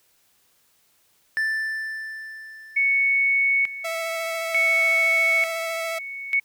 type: tone with exponential decay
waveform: triangle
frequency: 1766 Hz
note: A6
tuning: 6 cents sharp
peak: -18 dBFS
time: 1.37-3.86 s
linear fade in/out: 0 ms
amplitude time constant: 540 ms
type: tone with tremolo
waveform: sine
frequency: 2217 Hz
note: C#7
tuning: in tune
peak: -17 dBFS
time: 2.76-6.4 s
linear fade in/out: 10 ms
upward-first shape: square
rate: 0.56 Hz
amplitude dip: 80%
type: tone with vibrato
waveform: sawtooth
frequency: 659.3 Hz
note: E5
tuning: in tune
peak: -23 dBFS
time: 3.84-5.99 s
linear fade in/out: 10 ms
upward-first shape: sine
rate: 14 Hz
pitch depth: 14 cents each way
effects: white hiss -63 dBFS RMS until 6.44 s